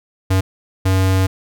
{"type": "tone bursts at uneven times", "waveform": "square", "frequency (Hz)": 94.6, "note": "F#2", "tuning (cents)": 39, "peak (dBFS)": -13, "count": 2, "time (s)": [[0.3, 0.41], [0.85, 1.27]], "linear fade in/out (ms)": 10, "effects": []}